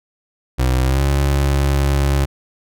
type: tone with pitch glide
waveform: 30% pulse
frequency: 63.8 to 69.57 Hz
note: C2 to C#2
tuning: -43 to +7 cents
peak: -11 dBFS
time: 0.58-2.26 s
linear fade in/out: 20 ms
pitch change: +150 cents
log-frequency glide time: 0.82-1.04 s
effects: none